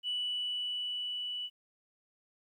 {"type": "tone with level ramp", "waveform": "sine", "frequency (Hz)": 2960, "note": "F#7", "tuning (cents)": 0, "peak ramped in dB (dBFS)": [-30, -35], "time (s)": [0.03, 1.5], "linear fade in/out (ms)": 50, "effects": ["tanh soft clip ceiling -27 dBFS", "12-bit"]}